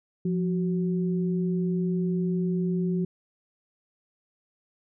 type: tone pair together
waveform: sine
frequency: 176.1 / 373.7 Hz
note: F3 / F#4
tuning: +15 / +17 cents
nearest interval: octave + minor second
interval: 1302 cents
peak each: -24 / -31 dBFS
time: 0.25-3.05 s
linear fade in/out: 5 ms
effects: none